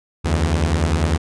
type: beating tone pair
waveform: sawtooth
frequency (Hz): 74.3 / 84.3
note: D2 / E2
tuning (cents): +21 / +39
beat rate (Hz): 10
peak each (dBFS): -15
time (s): 0.24-1.18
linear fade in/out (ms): 20
effects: resampled to 22050 Hz